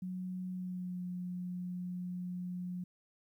sine tone with pitch glide, 183.6 to 179.61 Hz, F#3 to F3, -13 to +49 cents, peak -37 dBFS, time 0.02-2.84 s, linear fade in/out 5 ms, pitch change -38 cents, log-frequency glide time 0.51-1.03 s, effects 12-bit

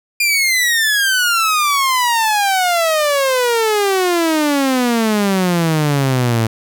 sawtooth exponential sweep, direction down, 2423 to 110 Hz, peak -9 dBFS, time 0.2-6.47 s, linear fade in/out 5 ms, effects none

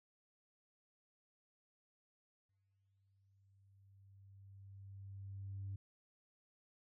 sine tone with exponential growth, 98 Hz, G2, in tune, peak -40 dBFS, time 2.49-5.76 s, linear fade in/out 5 ms, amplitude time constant 710 ms, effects tanh soft clip ceiling -38 dBFS

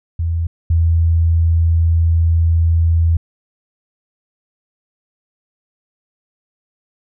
sine tone pair in turn, 83.3 / 82.83 Hz, E2 / E2, +19 / +9 cents, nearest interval unison, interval 10 cents, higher first, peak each -15 / -10 dBFS, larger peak second, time 0.19-0.47 / 0.7-3.17 s, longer second, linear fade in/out 5 ms, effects none

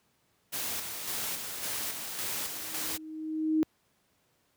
white noise with tremolo, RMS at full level -34 dBFS, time 0.52-2.98 s, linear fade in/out 20 ms, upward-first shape square, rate 1.8 Hz, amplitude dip 40%
sine tone with exponential growth, 313.6 Hz, D#4, 14 cents sharp, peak -21 dBFS, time 2.43-3.63 s, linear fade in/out 0 ms, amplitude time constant 260 ms
effects pink hiss -71 dBFS RMS until 4.56 s + high-pass 80 Hz 12 dB/octave

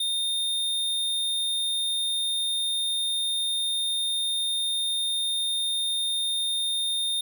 square tone, 3646 Hz, A#7, 39 cents flat, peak -25 dBFS, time 0-7.21 s, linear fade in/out 5 ms, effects none

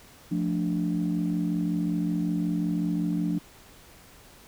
sine chord, D minor, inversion first, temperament equal, 174.61 / 220 / 293.7 Hz, F3 / A3 / D4, 0 / 0 / 0 cents, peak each -26 / -31 / -28 dBFS, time 0.31-3.39 s, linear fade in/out 10 ms, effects tanh soft clip ceiling -17 dBFS + pink hiss -52 dBFS RMS until 4.47 s

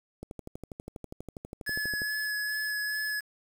click train, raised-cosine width 2 ms, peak -26 dBFS, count 23, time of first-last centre 0.23-2.019 s, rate 12.3 Hz
square tone with vibrato, 1703 Hz, G#6, 43 cents sharp, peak -30 dBFS, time 1.66-3.21 s, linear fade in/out 20 ms, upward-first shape sine, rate 2.4 Hz, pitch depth 11 cents each way
effects 8-bit

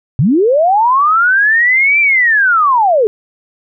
sine linear two-way sweep, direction up then down, 111.5 to 2373 to 402.9 Hz, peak -7 dBFS, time 0.19-3.07 s, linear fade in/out 0 ms, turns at 2 s, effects none

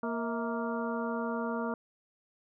harmonic tone with a mistuned harmonic, 233.1 Hz, A#3, in tune, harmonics 1 / 2 / 3 / 4 / 5 / 6, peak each -34 / -37 / -39 / -40 / -41 / -42 dBFS, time 0.03-1.74 s, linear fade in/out 2 ms, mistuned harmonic 3, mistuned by -120 cents, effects none

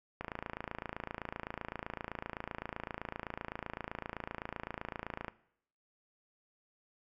click train, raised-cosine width 0.5 ms, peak -23 dBFS, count 142, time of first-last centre 0.21-5.282 s, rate 27.8 Hz, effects noise-tail reverb RT60 0.7 s tail -19 dB re dry

